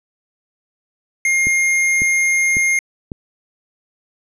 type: tone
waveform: square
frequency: 2128 Hz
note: C7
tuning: 29 cents sharp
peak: -14 dBFS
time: 1.25-2.79 s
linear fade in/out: 2 ms
type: click train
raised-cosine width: 3 ms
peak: -14 dBFS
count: 4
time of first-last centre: 1.47-3.118 s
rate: 1.82 Hz
effects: low-pass 11000 Hz 12 dB/octave